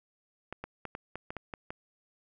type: clicks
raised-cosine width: 0.5 ms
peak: -23 dBFS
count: 9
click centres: 0.526 / 0.64 / 0.853 / 0.951 / 1.156 / 1.305 / 1.367 / 1.538 / 1.705 s
effects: none